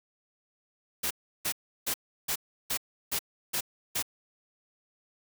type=noise bursts; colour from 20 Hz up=white; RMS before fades=-30 dBFS; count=8; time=1.03-4.026 s; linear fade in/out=10 ms; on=77 ms; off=340 ms; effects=none